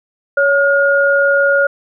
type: tone pair together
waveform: sine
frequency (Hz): 560 / 1427.1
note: C#5 / F6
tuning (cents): +18 / +37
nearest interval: octave + major third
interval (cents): 1619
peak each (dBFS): -12 / -12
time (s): 0.37-1.67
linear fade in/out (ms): 5
effects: none